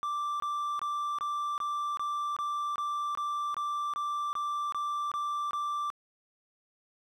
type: tone bursts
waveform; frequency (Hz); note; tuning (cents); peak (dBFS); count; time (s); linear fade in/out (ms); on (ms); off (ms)
triangle; 1174.7; D6; 0; -28; 15; 0.03-5.902; 0; 370; 23
effects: none